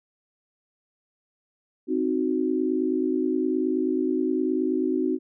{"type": "chord", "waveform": "sine", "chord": "C diminished", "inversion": "none", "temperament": "equal", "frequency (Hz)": [261.6, 311.1, 370], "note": ["C4", "Eb4", "Gb4"], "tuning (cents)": [0, 0, 0], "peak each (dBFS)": -26, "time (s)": [1.87, 5.19], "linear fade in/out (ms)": 50, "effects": []}